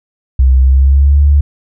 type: tone with pitch glide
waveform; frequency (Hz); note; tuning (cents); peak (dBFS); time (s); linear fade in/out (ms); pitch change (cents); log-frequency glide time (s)
sine; 64.9 to 72.01; C2 to D2; -13 to -33; -4; 0.39-1.41; 5; +180; 0.6-1.21
effects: none